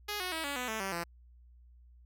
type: tone with pitch steps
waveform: 5% pulse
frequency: 415.3 / 365.7 / 322.1 / 283.7 / 249.8 / 220 / 193.74 / 170.62 Hz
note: G#4 / F#4 / E4 / C#4 / B3 / A3 / G3 / F3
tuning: 0 / -20 / -40 / +40 / +20 / 0 / -20 / -40 cents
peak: -23 dBFS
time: 0.08-1.04 s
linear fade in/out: 10 ms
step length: 120 ms
effects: added 60 Hz sine -55 dBFS peak until 2.05 s